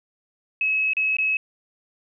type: tone with dropouts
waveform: sine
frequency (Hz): 2572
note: E7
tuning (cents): -43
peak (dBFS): -19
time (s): 0.61-1.37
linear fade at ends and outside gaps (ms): 2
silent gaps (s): 0.934-0.968 / 1.168-1.185
effects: none